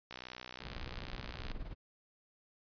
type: click train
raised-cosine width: 0.2 ms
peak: -27 dBFS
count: 89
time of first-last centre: 0.11-1.516 s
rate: 62.6 Hz
type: noise with tremolo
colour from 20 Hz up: brown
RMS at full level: -41 dBFS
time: 0.6-1.75 s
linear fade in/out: 20 ms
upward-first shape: sine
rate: 19 Hz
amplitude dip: 70%
effects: resampled to 11025 Hz